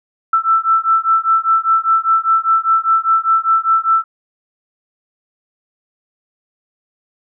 sine beating tone pair, 1326 / 1331 Hz, E6 / E6, +10 / +16 cents, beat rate 5 Hz, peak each -14 dBFS, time 0.33-4.04 s, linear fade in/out 5 ms, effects none

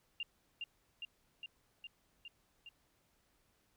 sine tone with echo, 2794 Hz, F7, in tune, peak -37 dBFS, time 0.2-0.23 s, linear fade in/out 2 ms, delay 410 ms, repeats 6, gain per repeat -2 dB, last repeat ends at 2.69 s, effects pink hiss -75 dBFS RMS until 3.76 s

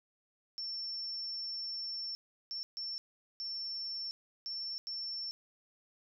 sine tone bursts at uneven times, 5410 Hz, E8, 44 cents sharp, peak -37 dBFS, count 6, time 0.58-2.15 / 2.51-2.63 / 2.77-2.98 / 3.4-4.11 / 4.46-4.78 / 4.87-5.31 s, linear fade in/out 0 ms, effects none

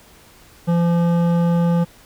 triangle tone with hard clipping, 171 Hz, F3, 36 cents flat, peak -16 dBFS, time 0.67-1.85 s, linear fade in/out 20 ms, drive 16 dB, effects pink hiss -48 dBFS RMS until 2.05 s

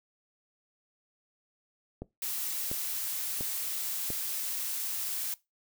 click train, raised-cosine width 2 ms, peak -24 dBFS, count 4, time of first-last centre 2.02-4.103 s, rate 1.44 Hz
blue noise, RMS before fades -34 dBFS, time 2.22-5.34 s, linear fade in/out 2 ms
effects noise-tail reverb RT60 0.2 s tail -20 dB re dry

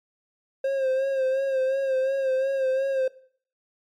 triangle tone with vibrato, 533 Hz, C5, 32 cents sharp, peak -19 dBFS, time 0.64-3.08 s, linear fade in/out 5 ms, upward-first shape sine, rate 2.8 Hz, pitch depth 43 cents each way, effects noise-tail reverb RT60 0.5 s tail -18 dB re dry + MP3 64 kbps

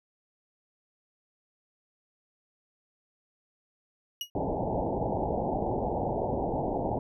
35% pulse tone with exponential decay, 2892 Hz, F#7, 40 cents flat, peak -26 dBFS, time 4.21-4.3 s, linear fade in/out 2 ms, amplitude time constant 19 ms
white low-pass noise, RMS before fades -30 dBFS, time 4.35-6.99 s, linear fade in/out 2 ms, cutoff 880 Hz, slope 96 dB/octave
effects none

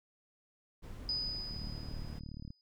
brown noise, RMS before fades -45 dBFS, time 0.82-2.2 s, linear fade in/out 20 ms
sine tone with exponential decay, 4978 Hz, D#8, in tune, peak -31 dBFS, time 1.09-2.61 s, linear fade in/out 1 ms, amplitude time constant 330 ms
click train, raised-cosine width 5 ms, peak -33 dBFS, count 38, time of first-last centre 1.51-2.505 s, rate 37.2 Hz
effects none

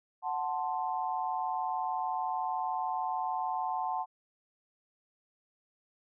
sine chord, F# diminished, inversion none, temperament equal, 740 / 880 / 1046.5 Hz, F#5 / A5 / C6, 0 / 0 / 0 cents, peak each -34 / -34 / -37 dBFS, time 0.22-4.06 s, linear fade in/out 50 ms, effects none

